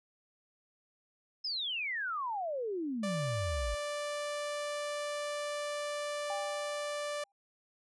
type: exponential sweep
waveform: sine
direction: down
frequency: 5274 to 49.8 Hz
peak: -33 dBFS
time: 1.44-3.75 s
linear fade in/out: 10 ms
type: tone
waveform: sawtooth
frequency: 587.3 Hz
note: D5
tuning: in tune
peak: -31 dBFS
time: 3.03-7.24 s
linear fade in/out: 5 ms
type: tone with exponential decay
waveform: sine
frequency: 800 Hz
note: G5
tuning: 35 cents sharp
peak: -35 dBFS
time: 6.3-7.32 s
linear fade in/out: 1 ms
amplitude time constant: 220 ms
effects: resampled to 24000 Hz

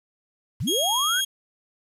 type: linear sweep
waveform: sine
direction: up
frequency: 75.8 to 1596 Hz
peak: -24 dBFS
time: 0.6-1.21 s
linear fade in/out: 10 ms
type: tone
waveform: sawtooth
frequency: 3274 Hz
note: G#7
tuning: 25 cents flat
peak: -19 dBFS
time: 0.67-1.25 s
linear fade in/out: 10 ms
effects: resampled to 32000 Hz + 8-bit

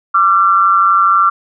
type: tone pair together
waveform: sine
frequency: 1174.7 / 1362 Hz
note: D6 / F6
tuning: 0 / -44 cents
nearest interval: minor third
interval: 256 cents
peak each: -10 dBFS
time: 0.14-1.3 s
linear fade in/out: 10 ms
effects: none

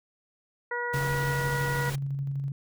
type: harmonic tone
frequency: 482.2 Hz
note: B4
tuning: 41 cents flat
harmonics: 1 / 2 / 3 / 4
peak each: -34 / -34 / -34 / -34 dBFS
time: 0.71-1.9 s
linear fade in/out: 5 ms
type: noise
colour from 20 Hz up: pink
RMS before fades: -37 dBFS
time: 0.93-1.96 s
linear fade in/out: 10 ms
type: tone with tremolo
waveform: sine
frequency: 138.59 Hz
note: C#3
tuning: in tune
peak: -27 dBFS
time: 0.94-2.52 s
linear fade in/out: 2 ms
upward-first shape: square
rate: 12 Hz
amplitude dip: 25%
effects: none

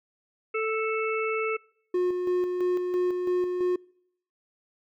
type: harmonic tone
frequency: 440 Hz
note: A4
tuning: in tune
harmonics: 1 / 3 / 5 / 6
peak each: -27 / -32 / -34 / -35 dBFS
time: 0.54-1.57 s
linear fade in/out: 10 ms
type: tone with tremolo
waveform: triangle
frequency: 360.3 Hz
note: F#4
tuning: 46 cents flat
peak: -20 dBFS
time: 1.94-3.76 s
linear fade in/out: 5 ms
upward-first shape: square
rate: 3 Hz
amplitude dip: 40%
effects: noise-tail reverb RT60 0.7 s tail -26 dB re dry

